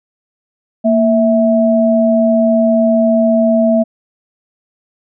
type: tone pair together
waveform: sine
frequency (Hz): 231 / 654.2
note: A#3 / E5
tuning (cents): -16 / -13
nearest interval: octave + tritone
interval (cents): 1803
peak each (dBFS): -11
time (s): 0.84-3.84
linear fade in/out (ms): 20
effects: none